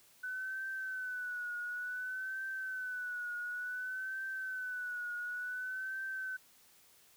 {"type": "tone with vibrato", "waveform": "sine", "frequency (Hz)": 1500, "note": "F#6", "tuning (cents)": 23, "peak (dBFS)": -37, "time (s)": [0.23, 6.37], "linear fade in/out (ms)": 10, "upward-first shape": "triangle", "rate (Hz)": 0.56, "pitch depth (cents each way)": 68, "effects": ["white hiss -64 dBFS RMS until 7.16 s"]}